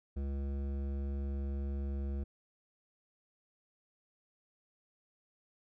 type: tone with hard clipping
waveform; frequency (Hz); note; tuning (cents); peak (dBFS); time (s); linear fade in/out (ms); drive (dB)
triangle; 69.3; C#2; 0; -36; 0.16-2.24; 10; 17
effects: none